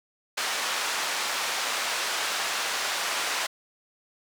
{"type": "band-pass noise", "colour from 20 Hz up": "pink", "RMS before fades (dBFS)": -29, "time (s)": [0.37, 3.47], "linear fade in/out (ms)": 10, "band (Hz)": [880, 7500], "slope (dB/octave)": 12, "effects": []}